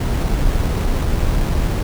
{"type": "noise with sample-and-hold", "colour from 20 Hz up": "brown", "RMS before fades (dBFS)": -17, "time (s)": [0, 1.83], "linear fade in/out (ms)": 5, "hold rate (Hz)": 4900, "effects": []}